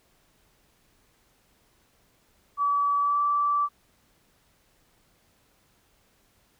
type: tone with pitch glide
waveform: sine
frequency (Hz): 1146 to 1161.3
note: D6 to D6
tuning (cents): -43 to -20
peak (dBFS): -21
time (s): 2.57-3.69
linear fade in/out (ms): 50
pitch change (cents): +23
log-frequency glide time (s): 3-3.2
effects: pink hiss -65 dBFS RMS until 6.59 s